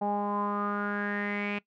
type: tone with low-pass filter sweep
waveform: sawtooth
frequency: 204.6 Hz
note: G#3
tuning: 26 cents flat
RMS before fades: -31 dBFS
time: 0.01-1.59 s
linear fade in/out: 10 ms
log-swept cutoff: 770 to 2500 Hz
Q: 7.6
effects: noise-tail reverb RT60 0.1 s tail -20 dB re dry